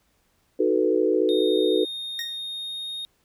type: chord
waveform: sine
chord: B dominant seventh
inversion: first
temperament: equal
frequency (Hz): 311.1 / 370 / 440 / 493.9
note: D#4 / F#4 / A4 / B4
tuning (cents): 0 / 0 / 0 / 0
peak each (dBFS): -25 / -23 / -23 / -25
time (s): 0.59-1.85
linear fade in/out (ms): 10
type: tone with pitch glide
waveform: triangle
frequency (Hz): 3689 to 3710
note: A#7 to A#7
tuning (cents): -19 to -9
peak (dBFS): -29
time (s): 1.29-3.05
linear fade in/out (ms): 0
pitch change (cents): +10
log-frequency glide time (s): 2.23-2.89
type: tone with exponential decay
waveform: 20% pulse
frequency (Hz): 1864.7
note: A#6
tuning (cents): 0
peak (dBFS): -22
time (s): 2.19-2.4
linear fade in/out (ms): 1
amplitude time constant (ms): 45
effects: pink hiss -67 dBFS RMS until 3.24 s